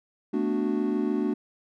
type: chord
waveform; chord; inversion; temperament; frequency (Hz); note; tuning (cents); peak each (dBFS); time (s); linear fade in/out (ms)
triangle; B minor seventh; third; equal; 220 / 246.9 / 293.7 / 370; A3 / B3 / D4 / F#4; 0 / 0 / 0 / 0; -27 / -29 / -26 / -28; 0.33-1.34; 10
effects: none